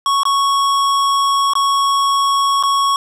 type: tone with dropouts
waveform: square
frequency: 1108 Hz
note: C#6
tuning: 1 cent flat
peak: -13 dBFS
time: 0.06-2.96 s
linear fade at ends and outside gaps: 1 ms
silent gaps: 0.233-0.253 / 1.535-1.553 / 2.627-2.635 s
effects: low-pass 9000 Hz 12 dB/octave + 7-bit